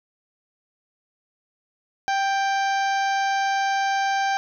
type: harmonic tone with a mistuned harmonic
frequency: 784 Hz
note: G5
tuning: in tune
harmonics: 1 / 2 / 3 / 4 / 5 / 6 / 7 / 8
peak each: -21 / -27 / -34 / -38 / -40 / -40 / -41 / -40 dBFS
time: 2.08-4.37 s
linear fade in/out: 0 ms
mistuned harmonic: 2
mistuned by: +15 cents
effects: 10-bit